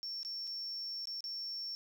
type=tone with dropouts; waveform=sine; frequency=5450 Hz; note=F8; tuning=43 cents flat; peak=-37 dBFS; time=0.03-1.75 s; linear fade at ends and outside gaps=0 ms; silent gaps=0.231-0.249 / 0.471-0.475 / 1.055-1.072 / 1.206-1.241 s; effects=tanh soft clip ceiling -35 dBFS + 11-bit

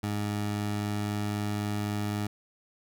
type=tone; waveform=20% pulse; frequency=103.83 Hz; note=G#2; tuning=in tune; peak=-24 dBFS; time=0.03-2.27 s; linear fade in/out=5 ms; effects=none

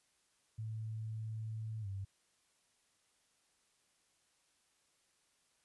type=tone with pitch glide; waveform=sine; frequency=110.2 to 97.61 Hz; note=A2 to G2; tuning=+3 to -7 cents; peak=-39 dBFS; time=0.58-2.05 s; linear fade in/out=10 ms; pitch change=-210 cents; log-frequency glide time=1.81-1.87 s; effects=white hiss -75 dBFS RMS until 5.64 s + resampled to 24000 Hz

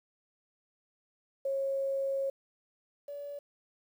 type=tone pair in turn; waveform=sine; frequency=545 / 573 Hz; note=C#5 / D5; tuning=-29 / -43 cents; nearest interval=minor second; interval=86 cents; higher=second; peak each=-29 / -38 dBFS; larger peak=first; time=1.45-2.3 / 3.08-3.39 s; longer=first; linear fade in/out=5 ms; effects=10-bit

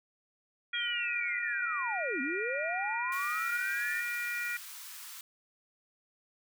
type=linear two-way sweep; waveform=sine; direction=down then up; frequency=3322 to 246.9 to 1854 Hz; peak=-34 dBFS; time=0.73-4.02 s; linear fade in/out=20 ms; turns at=2.21 s
type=harmonic tone; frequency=477.9 Hz; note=A#4; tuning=43 cents sharp; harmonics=3 / 4 / 5; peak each=-37 / -37 / -37 dBFS; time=0.73-4.57 s; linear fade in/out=5 ms
type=high-pass noise; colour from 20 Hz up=white; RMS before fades=-46 dBFS; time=3.12-5.21 s; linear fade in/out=2 ms; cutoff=960 Hz; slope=48 dB/octave
effects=none

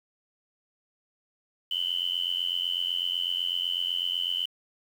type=tone with amplitude modulation; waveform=sine; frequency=3017 Hz; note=F#7; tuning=33 cents sharp; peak=-22 dBFS; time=1.71-4.46 s; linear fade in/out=5 ms; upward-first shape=sine; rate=88 Hz; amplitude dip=100%; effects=8-bit

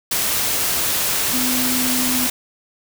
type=tone in noise; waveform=sine; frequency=252 Hz; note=B3; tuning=35 cents sharp; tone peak=-22 dBFS; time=1.33-2.27 s; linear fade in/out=5 ms; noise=white; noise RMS=-20 dBFS; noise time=0.11-2.3 s; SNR=-5 dB; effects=none

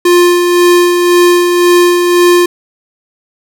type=tone with tremolo; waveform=square; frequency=351.8 Hz; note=F4; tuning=13 cents sharp; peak=-4 dBFS; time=0.05-2.46 s; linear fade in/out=5 ms; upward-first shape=sine; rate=1.9 Hz; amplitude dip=40%; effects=none

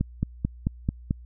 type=click train; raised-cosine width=5 ms; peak=-11 dBFS; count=6; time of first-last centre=0.01-1.109 s; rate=4.55 Hz; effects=added 60 Hz sine -42 dBFS peak until 1.25 s

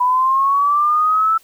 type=linear sweep; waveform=sine; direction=up; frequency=983 to 1326 Hz; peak=-12 dBFS; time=0-1.38 s; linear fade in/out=10 ms; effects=white hiss -52 dBFS RMS until 1.43 s

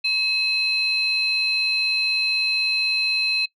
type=tone pair together; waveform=sine; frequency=2576 / 4092 Hz; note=E7 / C8; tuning=-41 / -39 cents; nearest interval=minor sixth; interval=802 cents; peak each=-21 dBFS; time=0.04-3.46 s; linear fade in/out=10 ms; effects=noise-tail reverb RT60 0.1 s tail -23 dB re dry + tanh soft clip ceiling -13 dBFS

